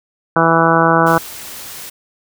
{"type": "harmonic tone", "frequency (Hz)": 164.81, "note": "E3", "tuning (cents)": 0, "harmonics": [1, 2, 3, 4, 5, 6, 7, 8, 9], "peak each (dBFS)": [-18, -18, -18, -18, -18, -18, -18, -18, -18], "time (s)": [0.36, 1.18], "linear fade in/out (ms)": 2}
{"type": "noise", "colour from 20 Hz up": "white", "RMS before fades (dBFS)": -31, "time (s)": [1.06, 1.9], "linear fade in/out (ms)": 10}
{"effects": []}